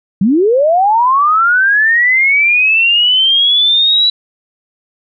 sine linear sweep, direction up, 174.61 to 3951 Hz, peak -7 dBFS, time 0.21-4.1 s, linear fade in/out 5 ms, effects none

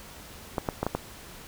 clicks, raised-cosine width 1 ms, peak -12 dBFS, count 5, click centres 0.582 / 0.688 / 0.83 / 0.866 / 0.95 s, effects pink hiss -46 dBFS RMS until 1.47 s

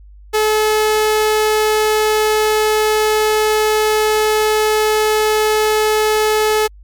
sawtooth tone, 430 Hz, A4, 40 cents flat, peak -8 dBFS, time 0.33-6.68 s, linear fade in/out 20 ms, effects added 50 Hz sine -37 dBFS peak until 6.83 s + MP3 96 kbps

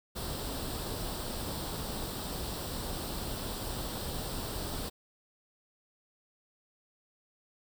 pink noise with comb filter, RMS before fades -37 dBFS, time 0.15-4.9 s, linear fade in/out 20 ms, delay 0.23 ms, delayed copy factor +0.6, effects none

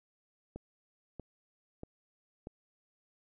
click train, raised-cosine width 2 ms, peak -29 dBFS, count 4, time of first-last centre 0.56-2.471 s, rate 1.57 Hz, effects none

